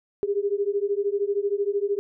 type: beating tone pair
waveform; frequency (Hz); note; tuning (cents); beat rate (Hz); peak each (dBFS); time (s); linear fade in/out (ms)
sine; 397.7 / 410.7; G4 / G#4; +25 / -19; 13; -25; 0.23-1.99; 0
effects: none